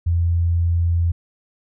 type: tone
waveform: sine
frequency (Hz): 85.1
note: F2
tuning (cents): -44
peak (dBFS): -15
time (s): 0.06-1.12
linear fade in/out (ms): 10
effects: none